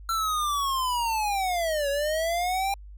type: linear two-way sweep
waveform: square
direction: down then up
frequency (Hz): 1356 to 554.4 to 801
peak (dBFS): -25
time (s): 0.09-2.74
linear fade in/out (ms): 2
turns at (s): 1.89
effects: added 50 Hz sine -41 dBFS peak until 2.97 s